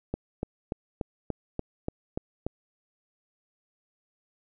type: click train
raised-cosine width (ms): 2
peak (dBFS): -16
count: 9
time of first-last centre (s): 0.14-2.466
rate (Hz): 3.44
effects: none